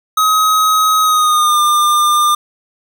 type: tone with pitch glide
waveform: square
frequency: 1267 to 1200.7 Hz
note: D#6 to D6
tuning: +31 to +38 cents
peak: -10 dBFS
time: 0.17-2.35 s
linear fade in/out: 5 ms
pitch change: -93 cents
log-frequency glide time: 1.02-1.59 s
effects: none